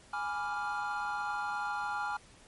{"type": "chord", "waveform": "triangle", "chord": "G# diminished seventh", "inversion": "none", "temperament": "equal", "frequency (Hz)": [830.6, 987.8, 1174.7, 1396.9], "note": ["G#5", "B5", "D6", "F6"], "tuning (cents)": [0, 0, 0, 0], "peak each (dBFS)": [-34, -40, -40, -35], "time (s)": [0.13, 2.17], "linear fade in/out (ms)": 5, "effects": ["pink hiss -58 dBFS RMS until 2.47 s", "MP3 48 kbps"]}